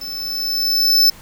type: tone with level ramp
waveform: square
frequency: 5274 Hz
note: E8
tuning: in tune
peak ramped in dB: -27 to -9 dBFS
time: 0.01-1.1 s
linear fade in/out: 5 ms
effects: pink hiss -42 dBFS RMS until 1.21 s